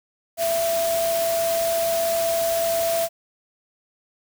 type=tone in noise; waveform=sine; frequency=668 Hz; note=E5; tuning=23 cents sharp; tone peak=-20 dBFS; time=0.37-3.09 s; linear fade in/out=50 ms; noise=white; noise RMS=-29 dBFS; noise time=0.37-3.09 s; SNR=+6 dB; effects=none